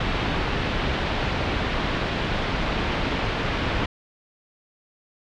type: low-pass noise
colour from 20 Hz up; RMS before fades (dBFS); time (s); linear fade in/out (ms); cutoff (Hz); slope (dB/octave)
pink; -25; 0-3.86; 5; 3700; 24
effects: none